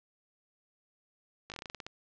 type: slowing click train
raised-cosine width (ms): 0.2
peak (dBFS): -24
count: 11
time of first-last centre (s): 1.5-1.865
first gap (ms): 18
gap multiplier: 1.15
effects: low-pass 6000 Hz 12 dB/octave